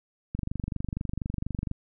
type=click train; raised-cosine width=5 ms; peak=-18 dBFS; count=34; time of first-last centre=0.35-1.714 s; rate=24.2 Hz; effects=none